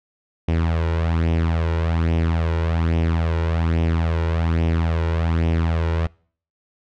sawtooth tone with flanger, 82.41 Hz, E2, in tune, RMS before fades -20 dBFS, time 0.48-6.07 s, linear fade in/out 5 ms, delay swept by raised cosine 0.34 to 2.14 ms, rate 1.2 Hz, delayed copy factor +0.6, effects noise-tail reverb RT60 0.5 s tail -25 dB re dry + low-pass 3000 Hz 12 dB/octave

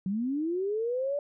sine linear sweep, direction up, 181.6 to 585 Hz, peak -27 dBFS, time 0.06-1.19 s, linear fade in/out 2 ms, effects none

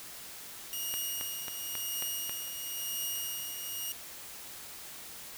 5% pulse tone with tremolo, 2867 Hz, F7, 45 cents sharp, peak -24 dBFS, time 0.73-3.92 s, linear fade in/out 0 ms, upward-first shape triangle, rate 0.97 Hz, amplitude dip 55%
click train, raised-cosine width 0.3 ms, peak -23 dBFS, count 6, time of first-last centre 0.94-2.295 s, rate 3.69 Hz
effects white hiss -46 dBFS RMS until 5.37 s

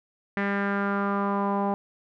sawtooth tone with low-pass filter sweep, 200 Hz, G3, 35 cents sharp, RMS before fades -26 dBFS, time 0.37-1.74 s, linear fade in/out 0 ms, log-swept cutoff 1900 to 870 Hz, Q 4, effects none

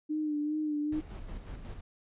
sine tone with vibrato, 301.6 Hz, D4, 46 cents sharp, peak -29 dBFS, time 0.09-1.01 s, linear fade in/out 20 ms, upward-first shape sine, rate 2.5 Hz, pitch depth 39 cents each way
brown noise with tremolo, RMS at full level -40 dBFS, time 0.92-1.81 s, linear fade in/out 5 ms, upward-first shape square, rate 5.5 Hz, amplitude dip 45%
effects resampled to 8000 Hz

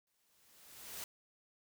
white noise with exponential growth, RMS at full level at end -43 dBFS, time 0.07-1.04 s, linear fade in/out 1 ms, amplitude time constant 210 ms, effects none

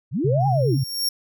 sine linear two-way sweep, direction up then down, 92.5 to 831 to 210.3 Hz, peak -20 dBFS, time 0.11-0.79 s, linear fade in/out 50 ms, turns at 0.47 s
sine tone with vibrato, 132.3 Hz, C3, 20 cents sharp, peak -18 dBFS, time 0.24-0.84 s, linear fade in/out 10 ms, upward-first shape triangle, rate 9.7 Hz, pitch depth 130 cents each way
sawtooth tone with exponential growth, 5530 Hz, F8, 18 cents flat, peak -16 dBFS, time 0.4-1.09 s, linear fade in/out 5 ms, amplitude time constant 150 ms
effects none

